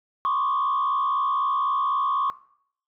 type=tone with frequency modulation; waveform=sine; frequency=1111 Hz; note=C#6; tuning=4 cents sharp; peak=-19 dBFS; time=0.25-2.3 s; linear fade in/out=0 ms; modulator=63.9 Hz; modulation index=1; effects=noise-tail reverb RT60 0.6 s tail -19 dB re dry + tanh soft clip ceiling -17 dBFS